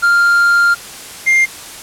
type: tone pair in turn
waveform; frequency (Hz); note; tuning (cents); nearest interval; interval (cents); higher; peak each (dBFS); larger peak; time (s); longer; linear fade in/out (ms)
triangle; 1396.9 / 2109; F6 / C7; 0 / +13; perfect fifth; 713; second; -6; neither; 0.02-0.75 / 1.26-1.46; first; 20
effects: white hiss -31 dBFS RMS until 1.82 s + low-pass 11000 Hz 12 dB/octave